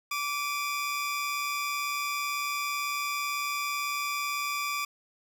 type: tone pair together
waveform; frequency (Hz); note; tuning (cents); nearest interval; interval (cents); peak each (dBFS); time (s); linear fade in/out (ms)
25% pulse; 1160 / 2458; D6 / D#7; -22 / -22; octave + minor second; 1300; -27 / -31; 0.11-4.85; 5
effects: 9-bit